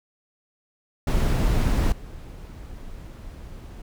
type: noise with level steps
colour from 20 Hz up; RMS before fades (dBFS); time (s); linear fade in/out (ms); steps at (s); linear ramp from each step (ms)
brown; -20 / -39; 1.07-3.82; 5; 1.92; 2
effects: none